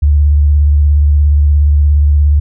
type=tone with vibrato; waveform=sine; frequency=73.2 Hz; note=D2; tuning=5 cents flat; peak=-5 dBFS; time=0.02-2.4 s; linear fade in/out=10 ms; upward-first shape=sine; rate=17 Hz; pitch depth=48 cents each way; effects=none